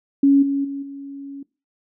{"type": "tone with level steps", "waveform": "sine", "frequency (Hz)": 278.2, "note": "C#4", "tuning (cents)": 6, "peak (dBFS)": [-10, -18, -25, -31], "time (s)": [0.23, 1.43], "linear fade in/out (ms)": 5, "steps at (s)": [0.42, 0.64, 0.82], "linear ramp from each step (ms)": 10, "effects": ["noise-tail reverb RT60 0.3 s tail -21 dB re dry"]}